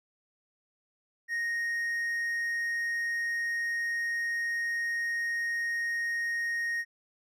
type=tone; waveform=triangle; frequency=1864.7 Hz; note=A#6; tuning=in tune; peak=-27 dBFS; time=1.28-6.85 s; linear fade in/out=50 ms; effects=none